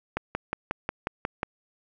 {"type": "click train", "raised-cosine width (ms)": 0.5, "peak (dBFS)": -12, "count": 8, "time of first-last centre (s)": [0.17, 1.431], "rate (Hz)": 5.55, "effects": []}